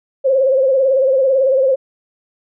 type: tone with vibrato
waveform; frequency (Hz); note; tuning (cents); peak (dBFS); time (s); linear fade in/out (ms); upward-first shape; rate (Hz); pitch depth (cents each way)
sine; 532; C5; +29; -10; 0.24-1.76; 20; sine; 18; 69
effects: none